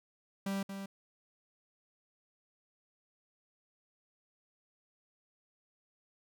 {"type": "tone with echo", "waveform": "45% pulse", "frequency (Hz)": 196, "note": "G3", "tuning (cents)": 0, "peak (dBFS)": -33, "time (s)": [0.46, 0.63], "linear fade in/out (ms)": 5, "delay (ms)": 230, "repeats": 1, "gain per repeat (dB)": -7, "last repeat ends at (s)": 0.86, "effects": []}